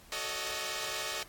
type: chord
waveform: 5% pulse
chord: D# half-diminished seventh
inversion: first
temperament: equal with one note detuned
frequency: 370 / 440 / 564.7 / 622.3 Hz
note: F#4 / A4 / C#5 / D#5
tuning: 0 / 0 / +32 / 0 cents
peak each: -32 / -29 / -29 / -26 dBFS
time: 0.12-1.23 s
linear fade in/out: 2 ms
effects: pink hiss -56 dBFS RMS until 1.28 s + AAC 64 kbps